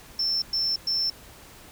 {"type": "tone bursts", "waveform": "sine", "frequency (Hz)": 5360, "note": "E8", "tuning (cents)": 28, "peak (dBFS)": -21, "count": 3, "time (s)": [0.19, 1.1], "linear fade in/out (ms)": 5, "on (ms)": 230, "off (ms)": 110, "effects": ["tanh soft clip ceiling -20 dBFS", "pink hiss -48 dBFS RMS until 1.71 s"]}